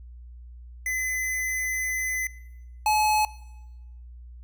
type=tone pair in turn; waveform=square; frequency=2026 / 853.8 Hz; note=B6 / G#5; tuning=+44 / +48 cents; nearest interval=octave + minor third; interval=1496 cents; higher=first; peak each=-26 / -20 dBFS; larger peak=second; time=0.86-2.27 / 2.86-3.25 s; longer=first; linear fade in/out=2 ms; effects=noise-tail reverb RT60 1.0 s tail -20 dB re dry + added 60 Hz sine -41 dBFS peak until 4.43 s